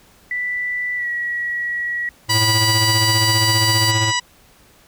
sine tone with pitch glide, 1975.5 to 1921.5 Hz, B6 to B6, 0 to -48 cents, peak -20 dBFS, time 0.31-2.09 s, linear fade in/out 2 ms, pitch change -48 cents, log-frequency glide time 0.96-1.08 s
square tone with tremolo, 110 Hz, A2, in tune, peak -17 dBFS, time 2.28-4.13 s, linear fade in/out 50 ms, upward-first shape sine, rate 15 Hz, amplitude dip 55%
harmonic tone, 980 Hz, B5, 14 cents flat, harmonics 1 / 2 / 3 / 4 / 5 / 6 / 7 / 8, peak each -23 / -22 / -24 / -28 / -27 / -30 / -36 / -27 dBFS, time 2.29-4.2 s, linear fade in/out 10 ms
40% pulse tone, 4700 Hz, D8, 1 cent sharp, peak -18 dBFS, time 2.29-3.92 s, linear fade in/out 20 ms
effects pink hiss -51 dBFS RMS until 4.87 s

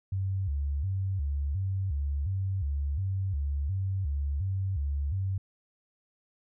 sine tone with vibrato, 82.6 Hz, E2, 4 cents sharp, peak -27 dBFS, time 0.12-5.38 s, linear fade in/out 5 ms, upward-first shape square, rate 1.4 Hz, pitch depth 260 cents each way, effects none

